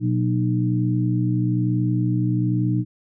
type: harmonic tone with a mistuned harmonic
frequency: 61.1 Hz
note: B1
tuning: 18 cents flat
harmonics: 2 / 3 / 4 / 5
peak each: -20 / -25 / -34 / -24 dBFS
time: 0-2.85 s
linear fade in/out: 50 ms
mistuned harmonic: 4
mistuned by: -60 cents
effects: none